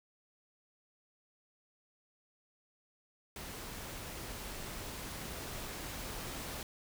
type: noise with level ramp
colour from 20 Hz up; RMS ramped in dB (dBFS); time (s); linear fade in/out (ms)
pink; -45 to -42; 3.36-6.63; 2
effects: none